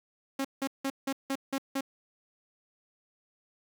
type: tone bursts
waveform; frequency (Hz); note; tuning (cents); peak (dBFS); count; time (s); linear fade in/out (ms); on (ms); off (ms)
sawtooth; 271.4; C#4; -36; -25; 7; 0.39-1.809; 5; 57; 170
effects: 9-bit